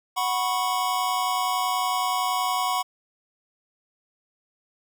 square chord, F# suspended fourth, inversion none, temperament equal with one note detuned, 740 / 987.8 / 1098.5 Hz, F#5 / B5 / C#6, 0 / 0 / -16 cents, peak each -28 dBFS, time 0.16-2.83 s, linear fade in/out 20 ms, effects none

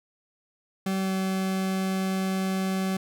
40% pulse tone with pitch glide, 191.5 to 189.96 Hz, G3 to F#3, -40 to +46 cents, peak -24 dBFS, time 0.86-2.97 s, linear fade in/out 5 ms, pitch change -14 cents, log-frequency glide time 0.99-1.12 s, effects none

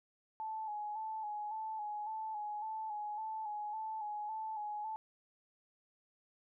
sine tone with vibrato, 857 Hz, A5, 46 cents flat, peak -38 dBFS, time 0.4-4.96 s, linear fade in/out 0 ms, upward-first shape square, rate 1.8 Hz, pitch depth 38 cents each way, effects none

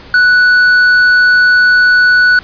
triangle tone with hard clipping, 1480 Hz, F#6, in tune, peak -6 dBFS, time 0.14-2.39 s, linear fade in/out 2 ms, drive 8 dB, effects pink hiss -35 dBFS RMS until 2.43 s + resampled to 11025 Hz

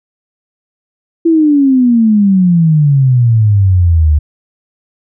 sine exponential sweep, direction down, 337.1 to 73 Hz, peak -5 dBFS, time 1.25-4.19 s, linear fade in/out 10 ms, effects none

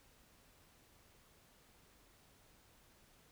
silence, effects pink hiss -67 dBFS RMS until 3.31 s

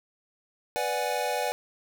square chord, G# half-diminished seventh, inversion first, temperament equal, 493.9 / 587.3 / 740 / 830.6 Hz, B4 / D5 / F#5 / G#5, 0 / 0 / 0 / 0 cents, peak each -33 dBFS, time 0.76-1.52 s, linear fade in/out 0 ms, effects 9-bit

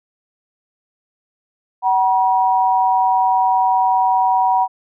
sine tone pair together, 755 / 960.1 Hz, F#5 / B5, +35 / -49 cents, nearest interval major third, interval 416 cents, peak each -15 dBFS, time 1.82-4.68 s, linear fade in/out 50 ms, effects none

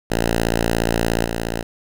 5% pulse tone with level steps, 57 Hz, A#1, 38 cents flat, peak -6 / -11 dBFS, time 0.1-1.63 s, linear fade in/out 10 ms, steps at 1.25 s, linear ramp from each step 2 ms, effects none

